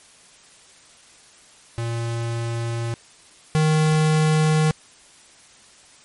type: tone pair in turn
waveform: square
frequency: 116.54 / 155.56 Hz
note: A#2 / D#3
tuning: 0 / 0 cents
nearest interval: perfect fourth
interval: 500 cents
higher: second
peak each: -24 / -16 dBFS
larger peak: second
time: 1.78-2.94 / 3.55-4.71 s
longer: neither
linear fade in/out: 0 ms
effects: white hiss -50 dBFS RMS until 6.04 s + MP3 48 kbps